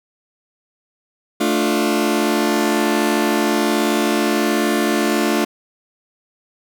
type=chord; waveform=sawtooth; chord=D minor; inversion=second; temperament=just; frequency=220.2 / 293.7 / 352.4 Hz; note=A3 / D4 / F4; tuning=+2 / 0 / +16 cents; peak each=-16 dBFS; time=1.4-5.45 s; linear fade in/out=10 ms; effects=none